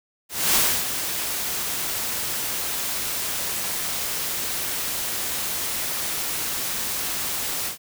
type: noise with ADSR envelope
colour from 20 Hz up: white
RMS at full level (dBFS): -18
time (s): 0.29-7.78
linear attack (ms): 260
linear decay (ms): 290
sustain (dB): -9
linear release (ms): 110
effects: none